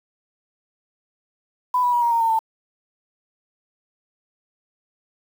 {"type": "tone with pitch steps", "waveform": "sine", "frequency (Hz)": [997, 978.7, 960.8, 943.2, 925.9, 909, 892.3], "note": ["B5", "B5", "B5", "A#5", "A#5", "A#5", "A5"], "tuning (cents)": [16, -16, -48, 20, -12, -44, 24], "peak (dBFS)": -16, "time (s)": [1.74, 2.391], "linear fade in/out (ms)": 5, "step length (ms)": 93, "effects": ["7-bit"]}